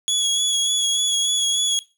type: tone with vibrato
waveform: 25% pulse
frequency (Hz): 3360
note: G#7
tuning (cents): +19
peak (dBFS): -14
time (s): 0.08-1.79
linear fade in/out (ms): 0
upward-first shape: sine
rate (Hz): 3.4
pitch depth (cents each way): 23
effects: noise-tail reverb RT60 0.3 s tail -18 dB re dry